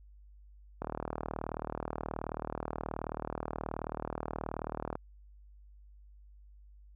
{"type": "click train", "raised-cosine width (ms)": 1, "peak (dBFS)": -21, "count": 161, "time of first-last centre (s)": [0.82, 4.954], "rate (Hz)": 38.7, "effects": ["added 50 Hz sine -53 dBFS peak until 6.95 s"]}